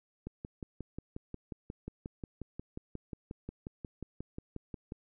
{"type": "click train", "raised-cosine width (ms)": 3, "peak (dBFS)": -27, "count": 27, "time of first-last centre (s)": [0.27, 4.921], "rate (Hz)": 5.59, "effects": []}